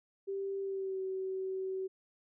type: tone with pitch glide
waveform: sine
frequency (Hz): 392 to 379.3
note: G4 to F#4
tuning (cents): 0 to +43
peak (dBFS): -34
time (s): 0.27-1.88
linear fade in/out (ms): 20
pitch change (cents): -57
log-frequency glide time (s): 0.61-1.01
effects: none